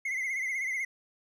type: tone with vibrato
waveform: triangle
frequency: 2093 Hz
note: C7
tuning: in tune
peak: -28 dBFS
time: 0.05-0.85 s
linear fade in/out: 5 ms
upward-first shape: triangle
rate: 16 Hz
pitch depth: 94 cents each way
effects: none